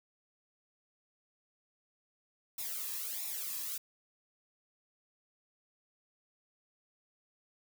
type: noise with flanger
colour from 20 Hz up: blue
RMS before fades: -39 dBFS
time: 2.58-3.78 s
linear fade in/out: 5 ms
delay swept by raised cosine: 0.64 to 1.4 ms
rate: 1.5 Hz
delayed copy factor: -0.8
effects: none